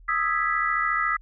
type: chord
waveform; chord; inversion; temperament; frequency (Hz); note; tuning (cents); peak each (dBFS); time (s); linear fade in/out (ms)
sine; E major seventh; third; equal with one note detuned; 1244.5 / 1318.5 / 1661.2 / 1968.7; D#6 / E6 / G#6 / B6; 0 / 0 / 0 / -6; -26 / -27 / -31 / -26; 0.08-1.17; 10
effects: added 40 Hz sine -46 dBFS peak until 1.21 s